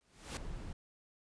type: noise with exponential growth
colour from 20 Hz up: pink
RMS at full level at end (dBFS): -39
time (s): 0.01-0.37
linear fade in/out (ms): 0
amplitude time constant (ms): 78
type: noise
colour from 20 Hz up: brown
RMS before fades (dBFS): -43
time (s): 0.36-0.73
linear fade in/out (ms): 5
effects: resampled to 22050 Hz